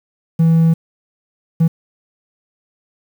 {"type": "tone bursts at uneven times", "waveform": "triangle", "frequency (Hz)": 163.8, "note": "E3", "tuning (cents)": -11, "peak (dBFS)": -6, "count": 2, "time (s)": [[0.39, 0.74], [1.6, 1.68]], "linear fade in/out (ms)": 10, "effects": ["tanh soft clip ceiling -2 dBFS", "7-bit"]}